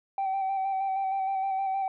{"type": "tone with vibrato", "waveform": "sine", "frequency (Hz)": 773, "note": "G5", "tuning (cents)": -24, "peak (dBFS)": -24, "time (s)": [0.18, 1.88], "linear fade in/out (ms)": 2, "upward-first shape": "square", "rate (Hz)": 6.4, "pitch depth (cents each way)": 21, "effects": ["tanh soft clip ceiling -24 dBFS"]}